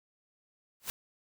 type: noise with exponential growth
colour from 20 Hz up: white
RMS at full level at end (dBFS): -31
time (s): 0.8-0.9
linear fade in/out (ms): 0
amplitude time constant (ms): 20
effects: none